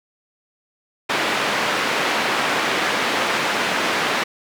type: band-pass noise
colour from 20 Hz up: white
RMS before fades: -21 dBFS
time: 1.09-4.24 s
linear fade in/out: 10 ms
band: 220 to 2300 Hz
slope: 12 dB/octave
effects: none